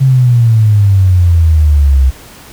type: exponential sweep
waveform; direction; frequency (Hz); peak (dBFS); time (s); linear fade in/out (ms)
sine; down; 135.9 to 64.5; -4; 0-2.11; 20
effects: pink hiss -35 dBFS RMS until 2.52 s